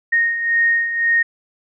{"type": "beating tone pair", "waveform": "sine", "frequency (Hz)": [1855, 1856.9], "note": ["A#6", "A#6"], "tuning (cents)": [-9, -7], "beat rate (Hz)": 1.9, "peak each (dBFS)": [-22, -15], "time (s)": [0.12, 1.23], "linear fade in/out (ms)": 10, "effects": []}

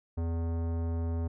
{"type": "tone with tanh clipping", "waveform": "sine", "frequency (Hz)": 83.3, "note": "E2", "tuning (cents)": 19, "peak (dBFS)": -31, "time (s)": [0.17, 1.28], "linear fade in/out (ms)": 10, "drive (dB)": 18, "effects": []}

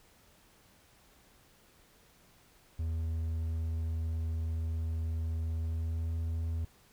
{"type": "tone with pitch glide", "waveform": "triangle", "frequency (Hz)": [81.1, 81.95], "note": ["E2", "E2"], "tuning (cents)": [-28, -10], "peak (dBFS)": -29, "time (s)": [2.79, 6.65], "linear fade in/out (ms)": 5, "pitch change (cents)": 18, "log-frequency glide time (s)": [5.6, 6.15], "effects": ["pink hiss -63 dBFS RMS until 6.92 s"]}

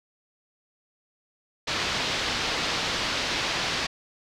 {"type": "low-pass noise", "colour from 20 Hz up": "white", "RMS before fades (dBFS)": -28, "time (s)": [1.67, 3.87], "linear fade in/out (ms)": 10, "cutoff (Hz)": 4800, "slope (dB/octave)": 24, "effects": []}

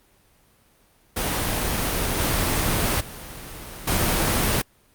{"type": "noise with level steps", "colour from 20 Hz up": "pink", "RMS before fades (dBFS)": [-24, -22, -37, -21], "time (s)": [1.16, 4.62], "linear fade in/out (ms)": 10, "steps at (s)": [2.18, 3, 3.87], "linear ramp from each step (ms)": 10, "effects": ["pink hiss -59 dBFS RMS until 4.94 s", "Opus 32 kbps"]}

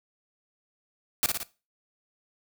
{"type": "noise with echo", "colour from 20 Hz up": "white", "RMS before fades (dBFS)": -23, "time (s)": [1.23, 1.26], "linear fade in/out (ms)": 0, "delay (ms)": 57, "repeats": 3, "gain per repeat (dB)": -4, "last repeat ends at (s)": 1.431, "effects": ["noise-tail reverb RT60 0.3 s tail -18 dB re dry"]}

